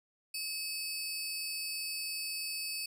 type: tone pair together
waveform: 25% pulse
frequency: 2575 / 4582 Hz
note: E7 / D8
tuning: -41 / -44 cents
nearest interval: minor seventh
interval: 997 cents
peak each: -36 / -33 dBFS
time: 0.34-2.86 s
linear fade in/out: 5 ms
effects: none